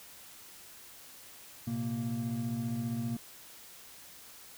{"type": "tone cluster", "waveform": "triangle", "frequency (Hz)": [113.9, 129, 232.3], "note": ["A#2", "C3", "A#3"], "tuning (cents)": [-40, -24, -6], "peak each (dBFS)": [-37, -36, -32], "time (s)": [1.67, 3.17], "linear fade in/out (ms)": 5, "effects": ["white hiss -52 dBFS RMS until 4.57 s"]}